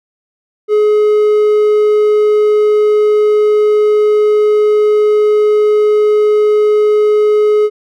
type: tone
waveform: triangle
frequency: 422.4 Hz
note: G#4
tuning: 29 cents sharp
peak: -5 dBFS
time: 0.68-7.7 s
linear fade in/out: 50 ms
effects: none